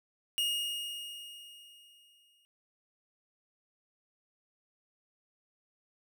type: tone with exponential decay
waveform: 45% pulse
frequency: 2858 Hz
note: F7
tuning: 39 cents sharp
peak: -27 dBFS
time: 0.38-2.45 s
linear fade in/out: 0 ms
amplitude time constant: 450 ms
effects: none